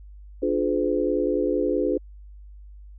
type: chord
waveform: sine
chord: D diminished seventh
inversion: none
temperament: just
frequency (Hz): 293.7 / 352.4 / 422.9 / 507.5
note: D4 / F4 / Ab4 / Cb5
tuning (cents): 0 / +16 / +31 / +47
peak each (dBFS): -26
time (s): 0.42-1.98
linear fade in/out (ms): 10
effects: added 50 Hz sine -41 dBFS peak until 2.98 s